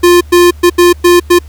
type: tone bursts at uneven times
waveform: square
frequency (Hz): 350.9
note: F4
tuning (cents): +8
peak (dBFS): -3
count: 6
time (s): 0.03-0.21 / 0.32-0.51 / 0.63-0.7 / 0.78-0.93 / 1.04-1.2 / 1.3-1.39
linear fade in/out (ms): 10
effects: added 74 Hz sine -27 dBFS peak until 1.48 s + pink hiss -44 dBFS RMS until 1.48 s